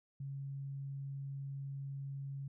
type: tone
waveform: sine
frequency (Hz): 138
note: C#3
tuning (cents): -7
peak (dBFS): -40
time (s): 0.2-2.48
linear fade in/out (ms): 5
effects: none